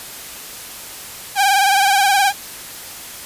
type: tone with vibrato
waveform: sawtooth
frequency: 792 Hz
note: G5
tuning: 18 cents sharp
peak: -8 dBFS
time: 1.35-2.33 s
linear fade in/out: 50 ms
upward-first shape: triangle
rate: 19 Hz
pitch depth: 78 cents each way
effects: white hiss -33 dBFS RMS until 3.25 s + resampled to 32000 Hz